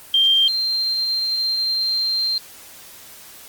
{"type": "tone pair in turn", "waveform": "sine", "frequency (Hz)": [3174, 4163], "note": ["G7", "C8"], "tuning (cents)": [21, -10], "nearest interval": "perfect fourth", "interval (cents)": 469, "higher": "second", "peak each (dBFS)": [-12, -18], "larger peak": "first", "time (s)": [[0.14, 0.48], [0.48, 2.38]], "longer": "second", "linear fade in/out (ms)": 2, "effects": ["white hiss -42 dBFS RMS until 3.48 s", "Opus 24 kbps"]}